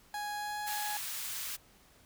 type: tone with pitch glide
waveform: 30% pulse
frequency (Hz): 830.6 to 836.4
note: G#5 to G#5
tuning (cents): 0 to +12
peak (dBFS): -33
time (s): 0.14-0.97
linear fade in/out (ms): 2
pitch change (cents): +12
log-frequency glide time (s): 0.36-0.57
type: high-pass noise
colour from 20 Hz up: white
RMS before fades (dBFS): -39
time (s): 0.66-1.57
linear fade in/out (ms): 20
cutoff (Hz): 1200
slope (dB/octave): 12
effects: pink hiss -62 dBFS RMS until 2.05 s